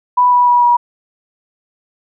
sine tone with pitch steps, 987.8 / 979.3 / 970.8 / 962.5 Hz, B5 / B5 / B5 / B5, 0 / -15 / -30 / -45 cents, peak -7 dBFS, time 0.17-0.77 s, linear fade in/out 10 ms, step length 150 ms, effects none

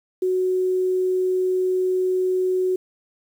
sine tone with quantisation, 370 Hz, F#4, in tune, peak -18 dBFS, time 0.22-2.76 s, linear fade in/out 5 ms, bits 8, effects none

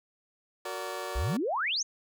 20% pulse chord, Gb augmented, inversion none, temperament just, 370 / 462.5 / 578.1 Hz, Gb4 / Bb4 / D5, 0 / -14 / -27 cents, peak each -34 / -35 / -33 dBFS, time 0.65-1.37 s, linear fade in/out 5 ms
sine exponential sweep, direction up, 49.03 to 6800 Hz, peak -27 dBFS, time 1.15-1.83 s, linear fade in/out 10 ms
effects none

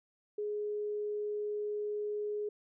sine tone, 417.8 Hz, G#4, 10 cents sharp, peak -33 dBFS, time 0.38-2.49 s, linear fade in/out 5 ms, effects none

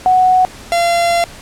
sine / 45% pulse tone pair in turn, 740 / 686.3 Hz, F#5 / F5, 0 / -30 cents, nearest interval minor second, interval 130 cents, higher first, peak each -7 / -11 dBFS, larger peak first, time 0.06-0.45 / 0.72-1.24 s, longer second, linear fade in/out 0 ms, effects pink hiss -35 dBFS RMS until 1.41 s + low-pass 10000 Hz 12 dB/octave

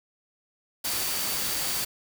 sine tone in noise, 4587 Hz, D8, 42 cents flat, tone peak -37 dBFS, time 0.84-1.85 s, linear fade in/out 10 ms, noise white, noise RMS -29 dBFS, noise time 0.84-1.85 s, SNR -11 dB, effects none

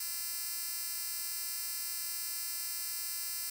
10% pulse tone with high-pass filter, 341.1 Hz, F4, 41 cents flat, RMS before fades -38 dBFS, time 0-3.5 s, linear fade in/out 5 ms, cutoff 7300 Hz, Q 0.56, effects none

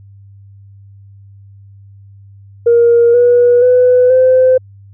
sine tone with pitch steps, 470.7 / 484.8 / 499.3 / 514.2 Hz, A#4 / B4 / B4 / C5, +17 / -32 / +19 / -30 cents, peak -4 dBFS, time 2.66-4.58 s, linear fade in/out 10 ms, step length 480 ms, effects tanh soft clip ceiling -1 dBFS + added 99 Hz sine -36 dBFS peak until 4.93 s

